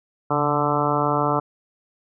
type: harmonic tone with a mistuned harmonic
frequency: 146.83 Hz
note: D3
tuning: in tune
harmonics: 1 / 2 / 3 / 4 / 5 / 6 / 7 / 8 / 9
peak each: -27 / -27 / -27 / -27 / -27 / -27 / -27 / -27 / -27 dBFS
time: 0.3-1.4 s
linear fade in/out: 10 ms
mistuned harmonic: 1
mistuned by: -64 cents
effects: none